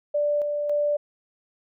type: tone with tremolo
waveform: sine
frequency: 587.3 Hz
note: D5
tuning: in tune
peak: -20 dBFS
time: 0.14-0.97 s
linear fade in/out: 10 ms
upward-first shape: square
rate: 1.8 Hz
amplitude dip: 35%
effects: none